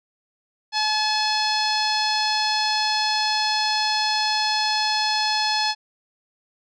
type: tone with low-pass filter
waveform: sawtooth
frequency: 858 Hz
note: A5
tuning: 44 cents flat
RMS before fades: -22 dBFS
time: 0.72-5.75 s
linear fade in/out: 50 ms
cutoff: 4800 Hz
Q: 8
effects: none